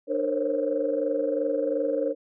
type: tone cluster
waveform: sine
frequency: 299.3 / 463.7 / 526 / 549 Hz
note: D4 / A#4 / C5 / C#5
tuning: +33 / -9 / +9 / -17 cents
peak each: -30 / -28 / -28 / -28 dBFS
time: 0.07-2.15 s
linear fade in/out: 50 ms
effects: tanh soft clip ceiling -13 dBFS